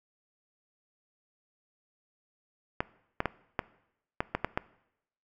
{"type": "clicks", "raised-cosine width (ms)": 0.5, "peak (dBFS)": -12, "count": 8, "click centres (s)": [2.805, 3.204, 3.257, 3.592, 4.205, 4.35, 4.446, 4.575], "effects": ["noise-tail reverb RT60 0.8 s tail -20 dB re dry"]}